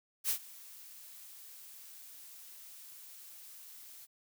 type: noise with ADSR envelope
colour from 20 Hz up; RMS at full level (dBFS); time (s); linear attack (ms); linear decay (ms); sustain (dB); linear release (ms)
blue; -30; 0.24-4.07; 55; 86; -22; 34
effects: none